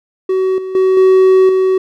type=tone with level steps; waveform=triangle; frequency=376.7 Hz; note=F#4; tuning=31 cents sharp; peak=-9 / -18 / -6 / -3 / -7 dBFS; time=0.29-1.78 s; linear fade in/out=5 ms; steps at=0.58 / 0.75 / 0.97 / 1.49 s; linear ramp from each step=2 ms; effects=none